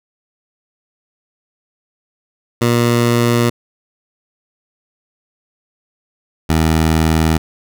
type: tone pair in turn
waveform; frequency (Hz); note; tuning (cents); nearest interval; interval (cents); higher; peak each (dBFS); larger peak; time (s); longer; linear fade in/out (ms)
15% pulse; 119 / 80; A#2 / D#2; +36 / +49; perfect fifth; 687; first; -5; neither; 2.61-3.5 / 6.49-7.38; neither; 10
effects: none